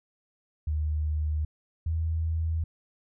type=tone pair in turn; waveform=sine; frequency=76.4 / 81 Hz; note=D#2 / E2; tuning=-31 / -30 cents; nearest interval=minor second; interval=101 cents; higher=second; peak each=-25 dBFS; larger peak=neither; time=0.67-1.45 / 1.86-2.64 s; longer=neither; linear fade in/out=5 ms; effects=none